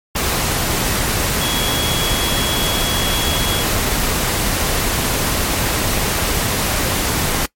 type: tone in noise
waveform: sine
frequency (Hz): 3339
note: G#7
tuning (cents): +9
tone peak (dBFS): -22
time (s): 1.41-3.63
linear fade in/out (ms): 5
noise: pink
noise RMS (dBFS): -18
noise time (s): 0.15-7.46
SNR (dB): -7
effects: noise-tail reverb RT60 0.1 s tail -21 dB re dry + MP3 64 kbps